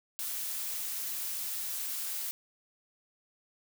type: noise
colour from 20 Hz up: blue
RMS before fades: -36 dBFS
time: 0.19-2.31 s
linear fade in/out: 0 ms
effects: none